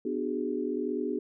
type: chord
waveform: sine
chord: G# half-diminished seventh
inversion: first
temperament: just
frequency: 249.2 / 299 / 373.8 / 415.3 Hz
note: B3 / D4 / F#4 / G#4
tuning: +16 / +31 / +18 / 0 cents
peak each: -34 dBFS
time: 0.05-1.19 s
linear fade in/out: 5 ms
effects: none